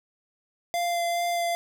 square tone with vibrato, 691 Hz, F5, 19 cents flat, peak -25 dBFS, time 0.74-1.55 s, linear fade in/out 0 ms, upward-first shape sine, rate 2.4 Hz, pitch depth 11 cents each way, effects none

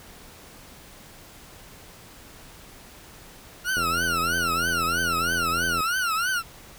40% pulse tone with vibrato, 1396.9 Hz, F6, in tune, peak -22 dBFS, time 3.64-6.43 s, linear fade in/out 50 ms, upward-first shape triangle, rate 3.1 Hz, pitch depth 190 cents each way
click train, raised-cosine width 2 ms, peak -21 dBFS, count 174, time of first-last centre 3.77-5.805 s, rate 85 Hz
effects pink hiss -47 dBFS RMS until 6.78 s

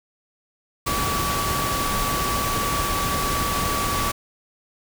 sine tone in noise, 1144 Hz, D6, 46 cents flat, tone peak -25 dBFS, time 0.86-4.12 s, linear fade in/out 10 ms, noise pink, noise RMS -25 dBFS, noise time 0.86-4.12 s, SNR -3 dB, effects none

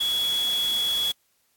sine tone in noise, 3363 Hz, G#7, 21 cents sharp, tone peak -22 dBFS, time 0-1.12 s, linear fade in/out 10 ms, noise white, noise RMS -35 dBFS, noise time 0-1.12 s, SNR +10 dB, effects white hiss -68 dBFS RMS until 1.56 s + AAC 64 kbps

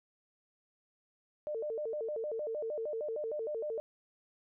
sine tone with vibrato, 520 Hz, C5, 11 cents flat, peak -34 dBFS, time 1.47-3.8 s, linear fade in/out 0 ms, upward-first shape square, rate 6.5 Hz, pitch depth 250 cents each way, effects none

